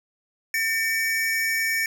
square tone pair together, 1803 / 2272 Hz, A6 / C#7, +42 / +42 cents, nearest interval major third, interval 400 cents, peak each -25 / -26 dBFS, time 0.54-1.86 s, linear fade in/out 2 ms, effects none

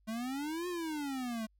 square exponential two-way sweep, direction up then down, 214.9 to 362.1 to 214.9 Hz, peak -36 dBFS, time 0.07-1.47 s, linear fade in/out 20 ms, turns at 0.68 s, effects added 50 Hz sine -66 dBFS peak until 1.59 s

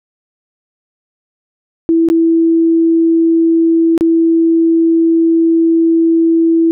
sine tone with dropouts, 329.6 Hz, E4, in tune, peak -7 dBFS, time 1.89-6.71 s, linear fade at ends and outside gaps 0 ms, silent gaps 2.087-2.1 / 3.978-4.009 s, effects none

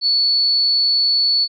sine tone, 4435 Hz, C#8, in tune, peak -13 dBFS, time 0.01-1.48 s, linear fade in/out 50 ms, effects none

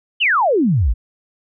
sine exponential sweep, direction down, 3170 to 46.33 Hz, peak -12 dBFS, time 0.2-0.94 s, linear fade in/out 20 ms, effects none

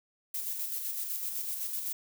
violet noise with tremolo, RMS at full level -34 dBFS, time 0.34-1.93 s, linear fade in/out 5 ms, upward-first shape square, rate 7.9 Hz, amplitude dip 35%, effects none

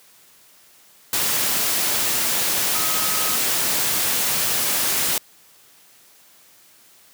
sine tone in noise, 1269 Hz, D#6, 34 cents sharp, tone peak -31 dBFS, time 2.75-3.36 s, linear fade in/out 2 ms, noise white, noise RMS -21 dBFS, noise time 1.13-5.18 s, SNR -13 dB, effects white hiss -52 dBFS RMS until 7.13 s + high-pass 100 Hz 12 dB/octave

